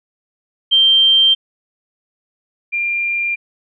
sine tone pair in turn, 3150 / 2391 Hz, G7 / D7, +8 / +30 cents, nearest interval perfect fourth, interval 478 cents, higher first, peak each -8 / -16 dBFS, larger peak first, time 0.71-1.35 / 2.72-3.36 s, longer neither, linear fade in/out 20 ms, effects none

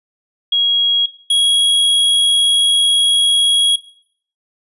sine / square tone pair in turn, 3300 / 3313 Hz, G#7 / G#7, -12 / -5 cents, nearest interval unison, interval 7 cents, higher second, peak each -11 dBFS, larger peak neither, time 0.52-1.06 / 1.3-3.76 s, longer second, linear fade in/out 5 ms, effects noise-tail reverb RT60 0.6 s tail -18 dB re dry + resampled to 24000 Hz

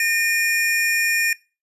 square tone pair together, 1825 / 2432 Hz, A#6 / D#7, -37 / -40 cents, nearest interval perfect fourth, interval 497 cents, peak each -21 dBFS, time 0-1.33 s, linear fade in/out 2 ms, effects noise-tail reverb RT60 0.3 s tail -21 dB re dry + resampled to 32000 Hz

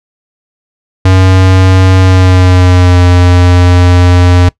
square tone with pitch glide, 93.7 to 89.11 Hz, F#2 to F2, +22 to +35 cents, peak -3 dBFS, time 1.05-4.49 s, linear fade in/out 5 ms, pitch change -87 cents, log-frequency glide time 1.99-3 s, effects noise-tail reverb RT60 0.1 s tail -21 dB re dry + low-pass 6000 Hz 12 dB/octave

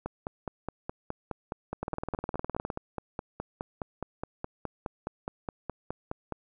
two click trains, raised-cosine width 1 ms, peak -18 / -19 dBFS, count 18 / 31, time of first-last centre 1.83-2.702 / 0.06-6.323 s, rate 19.5 / 4.79 Hz, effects none

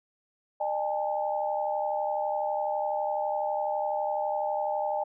sine tone cluster, 605 / 809 / 881 Hz, D#5 / G#5 / A5, -49 / -46 / +2 cents, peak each -30 / -30 / -34 dBFS, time 0.6-5.04 s, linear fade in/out 10 ms, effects none

